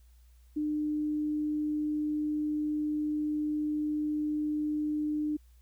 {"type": "tone", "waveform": "sine", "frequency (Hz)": 301.2, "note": "D4", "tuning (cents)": 44, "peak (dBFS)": -28, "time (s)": [0.56, 5.37], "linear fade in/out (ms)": 10, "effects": ["added 60 Hz sine -55 dBFS peak until 5.61 s", "white hiss -71 dBFS RMS until 5.61 s"]}